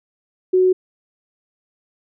sine tone, 370 Hz, F#4, in tune, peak -11 dBFS, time 0.53-0.73 s, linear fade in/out 10 ms, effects none

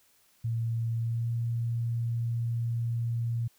sine tone with pitch glide, 115 to 116.94 Hz, A#2 to A#2, -23 to +6 cents, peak -27 dBFS, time 0.44-3.48 s, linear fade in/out 10 ms, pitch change +29 cents, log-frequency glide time 1-1.28 s, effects white hiss -65 dBFS RMS until 3.58 s

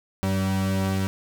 45% pulse tone pair together, 96.1 / 191.48 Hz, G2 / G3, -34 / -40 cents, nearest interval octave, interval 1194 cents, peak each -25 dBFS, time 0.23-1.07 s, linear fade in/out 0 ms, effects none

